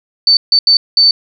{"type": "tone bursts at uneven times", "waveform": "sine", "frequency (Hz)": 4537, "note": "C#8", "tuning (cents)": 39, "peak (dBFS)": -5, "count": 4, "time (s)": [[0.27, 0.37], [0.52, 0.59], [0.67, 0.77], [0.97, 1.11]], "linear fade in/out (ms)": 2, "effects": []}